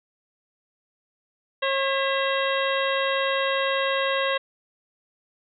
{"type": "harmonic tone with a mistuned harmonic", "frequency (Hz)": 542, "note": "C#5", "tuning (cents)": -39, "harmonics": [1, 2, 3, 4, 5, 6, 7], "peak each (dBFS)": [-25, -28, -30, -31, -32, -33, -33], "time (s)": [1.62, 4.38], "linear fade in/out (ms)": 10, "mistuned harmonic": 4, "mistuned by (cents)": -140, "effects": []}